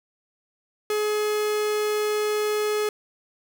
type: tone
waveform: 45% pulse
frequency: 422.7 Hz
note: G#4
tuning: 31 cents sharp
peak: -22 dBFS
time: 0.9-2.89 s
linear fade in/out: 2 ms
effects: none